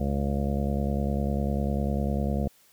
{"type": "harmonic tone", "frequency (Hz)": 70, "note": "C#2", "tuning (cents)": 18, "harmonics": [1, 2, 3, 4, 5, 6, 7, 8, 9, 10], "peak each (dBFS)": [-28, -31, -29, -41, -40, -44, -37, -37, -45, -39], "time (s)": [0, 2.48], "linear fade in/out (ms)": 5, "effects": ["white hiss -60 dBFS RMS until 2.72 s"]}